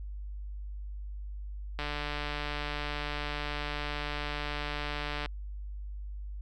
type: click train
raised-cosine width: 0.3 ms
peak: -19 dBFS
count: 511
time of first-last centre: 1.79-5.259 s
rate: 147 Hz
effects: added 50 Hz sine -37 dBFS peak until 6.41 s